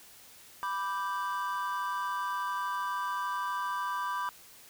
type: chord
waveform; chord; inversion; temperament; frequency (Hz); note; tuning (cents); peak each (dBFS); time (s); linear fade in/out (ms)
triangle; G major; first; equal; 987.8 / 1174.7 / 1568; B5 / D6 / G6; 0 / 0 / 0; -32 / -33 / -37; 0.63-4.29; 0
effects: white hiss -54 dBFS RMS until 4.69 s